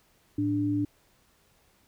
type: tone pair together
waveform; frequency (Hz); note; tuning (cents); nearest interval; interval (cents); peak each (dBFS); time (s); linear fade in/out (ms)
sine; 110.01 / 293.7; A2 / D4; 0 / 0; octave + perfect fourth; 1700; -31 / -25; 0.38-0.85; 5
effects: pink hiss -65 dBFS RMS until 1.87 s